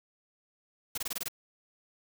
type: noise bursts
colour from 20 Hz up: white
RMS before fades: -34 dBFS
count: 7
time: 0.95-1.284 s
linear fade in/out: 5 ms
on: 28 ms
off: 23 ms
effects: none